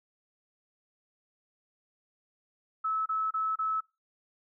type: tone bursts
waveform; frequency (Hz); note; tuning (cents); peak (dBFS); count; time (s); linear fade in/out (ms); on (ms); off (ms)
sine; 1300; E6; -24; -27; 4; 2.84-3.807; 10; 220; 29
effects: noise-tail reverb RT60 0.3 s tail -26 dB re dry